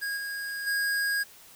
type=tone with level steps; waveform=square; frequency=1637 Hz; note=G#6; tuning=25 cents flat; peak=-30 / -33 / -26 dBFS; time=0.01-1.24 s; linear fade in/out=20 ms; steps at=0.16 / 0.66 s; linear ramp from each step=20 ms; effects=white hiss -52 dBFS RMS until 1.55 s